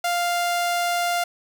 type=tone; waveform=sawtooth; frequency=698.5 Hz; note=F5; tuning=in tune; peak=-17 dBFS; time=0.04-1.24 s; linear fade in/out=5 ms; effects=none